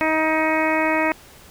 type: harmonic tone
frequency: 315.2 Hz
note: D#4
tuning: 23 cents sharp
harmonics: 1 / 2 / 3 / 4 / 5 / 6 / 7 / 8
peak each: -23 / -23 / -24 / -29 / -31 / -26 / -26 / -29 dBFS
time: 0.01-1.12 s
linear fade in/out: 0 ms
effects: pink hiss -46 dBFS RMS until 1.5 s